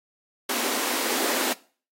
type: high-pass noise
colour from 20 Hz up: pink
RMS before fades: -26 dBFS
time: 0.49-1.53 s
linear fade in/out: 5 ms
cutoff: 230 Hz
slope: 96 dB/octave
effects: noise-tail reverb RT60 0.4 s tail -20 dB re dry + AAC 48 kbps